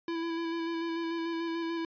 square tone with vibrato, 332.7 Hz, E4, 16 cents sharp, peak -32 dBFS, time 0.08-1.85 s, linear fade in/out 2 ms, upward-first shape square, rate 6.8 Hz, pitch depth 16 cents each way, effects resampled to 11025 Hz

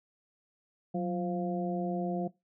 harmonic tone with a mistuned harmonic, 174.61 Hz, F3, in tune, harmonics 1 / 2 / 3 / 4, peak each -31 / -36 / -40 / -37 dBFS, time 0.94-2.28 s, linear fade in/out 10 ms, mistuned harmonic 1, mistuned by +79 cents, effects noise-tail reverb RT60 0.2 s tail -19 dB re dry

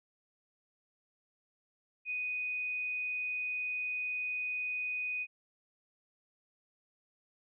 sine tone, 2489 Hz, D#7, in tune, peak -33 dBFS, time 2.05-5.27 s, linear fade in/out 50 ms, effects none

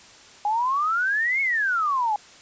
sine exponential two-way sweep, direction up then down, 813 to 2217 to 813 Hz, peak -20 dBFS, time 0.45-2.16 s, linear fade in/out 2 ms, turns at 1.41 s, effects white hiss -48 dBFS RMS until 2.41 s + resampled to 16000 Hz

